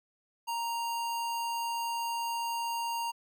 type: tone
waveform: square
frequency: 932.3 Hz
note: A#5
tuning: in tune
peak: -32 dBFS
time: 0.47-3.12 s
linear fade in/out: 20 ms
effects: none